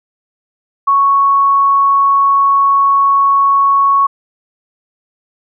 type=tone; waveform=sine; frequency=1108.7 Hz; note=C#6; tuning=in tune; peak=-7 dBFS; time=0.87-4.07 s; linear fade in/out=10 ms; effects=none